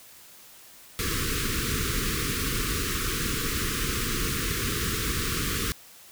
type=band-stop noise; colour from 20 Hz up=pink; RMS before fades=-28 dBFS; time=0.99-5.72 s; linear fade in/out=0 ms; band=480 to 1100 Hz; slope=96 dB/octave; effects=white hiss -50 dBFS RMS until 6.11 s